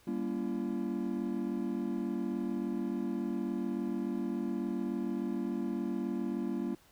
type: chord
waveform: triangle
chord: G diminished seventh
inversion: none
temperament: just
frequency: 196 / 235.2 / 282.2 / 338.7 Hz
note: G3 / Bb3 / Db4 / Fb4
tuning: 0 / +16 / +31 / +47 cents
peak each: -36 / -34 / -37 / -36 dBFS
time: 0.07-6.75 s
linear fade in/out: 5 ms
effects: pink hiss -63 dBFS RMS until 6.91 s